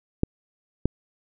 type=clicks; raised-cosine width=3 ms; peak=-7 dBFS; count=2; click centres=0.234 / 0.856 s; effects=none